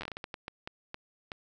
slowing click train, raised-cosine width 0.3 ms, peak -22 dBFS, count 13, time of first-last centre 0.01-1.318 s, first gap 10 ms, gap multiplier 1.39, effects none

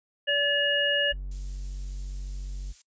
harmonic tone, 574 Hz, D5, 40 cents flat, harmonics 1 / 3 / 5, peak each -28 / -25 / -25 dBFS, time 0.27-1.13 s, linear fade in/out 20 ms
triangle tone, 47.21 Hz, F#1, 36 cents sharp, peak -30 dBFS, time 1.11-2.73 s, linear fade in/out 20 ms
violet noise, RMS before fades -44 dBFS, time 1.31-2.82 s, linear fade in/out 5 ms
effects noise-tail reverb RT60 0.1 s tail -22 dB re dry + resampled to 16000 Hz

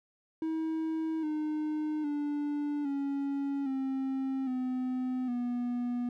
triangle tone with pitch steps, 320 / 305.7 / 292.1 / 279.1 / 266.6 / 254.7 / 243.4 Hz, D#4 / D#4 / D4 / C#4 / C4 / C4 / B3, +49 / -30 / -9 / +12 / +33 / -46 / -25 cents, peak -28 dBFS, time 0.42-6.09 s, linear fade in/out 2 ms, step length 810 ms, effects none

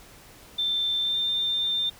sine tone with pitch glide, 3559 to 3596 Hz, A7 to A7, +19 to +37 cents, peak -23 dBFS, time 0.58-1.9 s, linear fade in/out 10 ms, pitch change +18 cents, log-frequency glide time 1.02-1.17 s, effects pink hiss -50 dBFS RMS until 1.99 s

